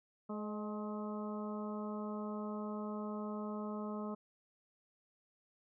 harmonic tone with a mistuned harmonic, 211.7 Hz, G#3, 33 cents sharp, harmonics 1 / 2 / 3 / 4 / 5 / 6, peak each -40 / -46 / -48 / -53 / -50 / -51 dBFS, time 0.29-4.15 s, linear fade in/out 10 ms, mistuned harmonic 3, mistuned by -32 cents, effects none

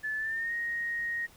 sine tone with pitch glide, 1736 to 1871.4 Hz, A6 to A#6, -24 to +6 cents, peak -30 dBFS, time 0.03-1.27 s, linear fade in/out 20 ms, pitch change +130 cents, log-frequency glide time 0.17-0.53 s, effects pink hiss -57 dBFS RMS until 1.36 s

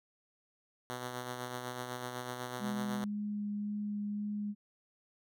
5% pulse tone with tremolo, 124.4 Hz, B2, 13 cents sharp, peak -26 dBFS, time 0.9-3.04 s, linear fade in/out 0 ms, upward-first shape sine, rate 8 Hz, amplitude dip 40%
sine tone with vibrato, 207 Hz, G#3, 5 cents flat, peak -34 dBFS, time 2.59-4.55 s, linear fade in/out 50 ms, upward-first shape sine, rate 1.9 Hz, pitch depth 8 cents each way
effects none

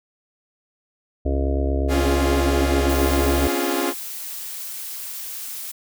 harmonic tone, 68.5 Hz, C#2, 20 cents flat, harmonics 1 / 2 / 4 / 5 / 6 / 7 / 8 / 9 / 10, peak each -20 / -35 / -27 / -31 / -30 / -34 / -39 / -30 / -37 dBFS, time 1.25-3.48 s, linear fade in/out 10 ms
sawtooth chord, Db major seventh, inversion third, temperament equal with one note detuned, 261.6 / 281.5 / 349.2 / 415.3 Hz, C4 / Db4 / F4 / Ab4, 0 / +27 / 0 / 0 cents, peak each -25 / -22 / -20 / -24 dBFS, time 1.88-3.94 s, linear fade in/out 50 ms
blue noise, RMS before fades -32 dBFS, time 2.89-5.72 s, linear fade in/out 10 ms
effects none

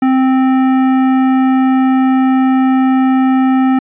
sine tone with hard clipping, 261.6 Hz, C4, in tune, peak -10 dBFS, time 0.02-3.79 s, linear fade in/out 5 ms, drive 13 dB, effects resampled to 8000 Hz

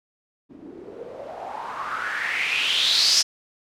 blue noise with low-pass filter sweep, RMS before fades -25 dBFS, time 0.49-3.23 s, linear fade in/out 20 ms, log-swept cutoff 260 to 5500 Hz, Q 5.5, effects none

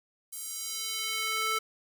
square tone with high-pass filter sweep, 439.6 Hz, A4, 2 cents flat, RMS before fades -33 dBFS, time 0.32-1.59 s, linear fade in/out 10 ms, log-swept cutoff 10000 to 1100 Hz, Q 1.1, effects none

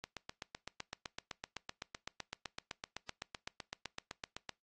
click train, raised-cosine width 0.2 ms, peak -24 dBFS, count 36, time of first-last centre 0.04-4.493 s, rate 7.86 Hz, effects noise-tail reverb RT60 0.2 s tail -23 dB re dry + AAC 32 kbps

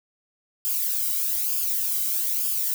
violet noise with flanger, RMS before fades -25 dBFS, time 0.65-2.74 s, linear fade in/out 0 ms, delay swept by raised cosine 0.5 to 1.16 ms, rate 1.1 Hz, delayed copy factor -0.65, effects none

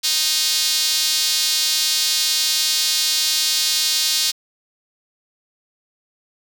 sawtooth tone with high-pass filter, 310.3 Hz, D#4, 5 cents flat, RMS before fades -19 dBFS, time 0.03-4.32 s, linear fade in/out 20 ms, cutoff 4300 Hz, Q 2.2, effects 7-bit

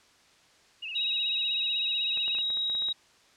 sine tone with vibrato, 2720 Hz, F7, 46 cents flat, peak -34 dBFS, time 0.82-2.42 s, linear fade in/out 10 ms, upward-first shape sine, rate 16 Hz, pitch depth 110 cents each way
sine tone, 3816 Hz, A#7, 40 cents sharp, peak -26 dBFS, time 0.95-2.93 s, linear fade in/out 10 ms
clicks, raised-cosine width 0.5 ms, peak -31 dBFS, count 10, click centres 2.174 / 2.28 / 2.35 / 2.386 / 2.503 / 2.572 / 2.699 / 2.751 / 2.822 / 2.886 s
effects white hiss -60 dBFS RMS until 3.36 s + low-pass 6000 Hz 12 dB/octave

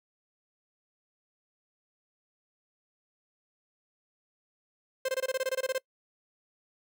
45% pulse tone bursts, 523.3 Hz, C5, in tune, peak -27 dBFS, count 13, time 5.05-5.782 s, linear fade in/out 5 ms, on 36 ms, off 22 ms, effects noise-tail reverb RT60 0.1 s tail -24 dB re dry

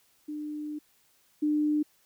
sine tone pair in turn, 300 / 300 Hz, D4 / D4, +37 / +37 cents, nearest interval unison, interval 0 cents, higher neither, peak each -33 / -23 dBFS, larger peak second, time 0.28-0.79 / 1.42-1.83 s, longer first, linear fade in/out 10 ms, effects white hiss -66 dBFS RMS until 2.05 s

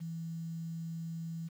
sine tone with quantisation, 164.81 Hz, E3, in tune, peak -37 dBFS, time 0-1.49 s, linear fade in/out 20 ms, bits 10, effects none

